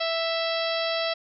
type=harmonic tone with a mistuned harmonic; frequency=660 Hz; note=E5; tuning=2 cents sharp; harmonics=1 / 2 / 3 / 4 / 5 / 6 / 7 / 8; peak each=-27 / -34 / -35 / -35 / -34 / -34 / -36 / -37 dBFS; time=0-1.14 s; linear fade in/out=10 ms; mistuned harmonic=5; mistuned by=-16 cents; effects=none